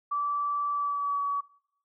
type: tone with pitch glide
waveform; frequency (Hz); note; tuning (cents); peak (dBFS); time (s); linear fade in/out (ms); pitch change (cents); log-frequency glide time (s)
sine; 1159 to 1135.8; D6 to C#6; -23 to +42; -26; 0.11-1.41; 10; -35; 0.72-1.22
effects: noise-tail reverb RT60 0.7 s tail -21 dB re dry